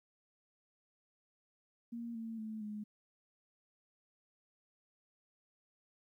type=tone with pitch steps; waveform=sine; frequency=234.1 / 226 / 218.2 / 210.6 Hz; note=A#3 / A3 / A3 / G#3; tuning=+8 / +47 / -14 / +24 cents; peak=-40 dBFS; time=1.92-2.84 s; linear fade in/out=10 ms; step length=230 ms; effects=13-bit